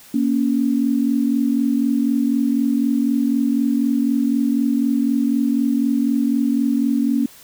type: tone pair together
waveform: sine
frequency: 235.7 / 279.7 Hz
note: A#3 / C#4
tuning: +19 / +16 cents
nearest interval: minor third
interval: 297 cents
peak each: -18 dBFS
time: 0.14-7.26 s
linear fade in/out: 5 ms
effects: white hiss -45 dBFS RMS until 7.43 s